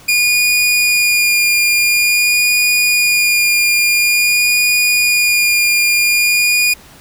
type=tone with vibrato; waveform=sawtooth; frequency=2431 Hz; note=D#7; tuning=41 cents flat; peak=-7 dBFS; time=0.08-6.74 s; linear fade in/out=10 ms; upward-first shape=sine; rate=0.48 Hz; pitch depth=13 cents each way; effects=pink hiss -41 dBFS RMS until 7 s